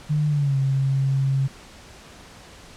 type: tone with pitch glide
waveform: sine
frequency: 150.3 to 135.46 Hz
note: D3 to C#3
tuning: +40 to -40 cents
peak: -18 dBFS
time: 0.09-1.48 s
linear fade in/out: 20 ms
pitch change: -180 cents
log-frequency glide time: 0.28-0.57 s
effects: pink hiss -45 dBFS RMS until 2.76 s + low-pass 8000 Hz 12 dB/octave